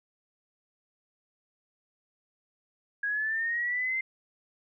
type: linear sweep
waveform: sine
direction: up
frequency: 1640 to 2093 Hz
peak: -27 dBFS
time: 3.03-4.01 s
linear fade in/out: 5 ms
effects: none